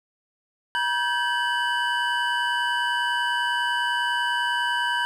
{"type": "tone cluster", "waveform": "triangle", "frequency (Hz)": [961, 1555, 1685, 2985], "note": ["B5", "G6", "G#6", "F#7"], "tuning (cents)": [-48, -14, 25, 15], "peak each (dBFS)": [-24, -24, -31, -28], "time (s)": [0.75, 5.05], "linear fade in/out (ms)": 0, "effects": []}